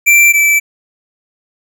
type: tone pair in turn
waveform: square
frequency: 2349 / 2319 Hz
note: D7 / D7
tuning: 0 / -22 cents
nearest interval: unison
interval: 22 cents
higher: first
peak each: -5 / -8 dBFS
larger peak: first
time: 0.06-0.33 / 0.33-0.6 s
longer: neither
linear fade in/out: 20 ms
effects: none